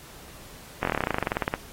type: slowing click train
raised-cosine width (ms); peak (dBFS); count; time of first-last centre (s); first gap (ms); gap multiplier
0.5; -10; 20; 0.83-1.539; 21; 1.06
effects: pink hiss -47 dBFS RMS until 1.72 s + AAC 48 kbps